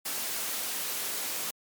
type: noise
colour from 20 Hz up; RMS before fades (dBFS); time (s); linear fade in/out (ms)
white; -33; 0.05-1.51; 10
effects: high-pass 200 Hz 12 dB/octave + MP3 96 kbps